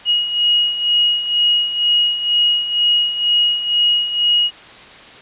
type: beating tone pair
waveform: sine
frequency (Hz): 2888 / 2890.1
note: F#7 / F#7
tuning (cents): -43 / -41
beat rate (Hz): 2.1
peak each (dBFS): -20 / -14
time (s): 0.05-4.51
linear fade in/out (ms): 50
effects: white hiss -39 dBFS RMS until 5.21 s + resampled to 8000 Hz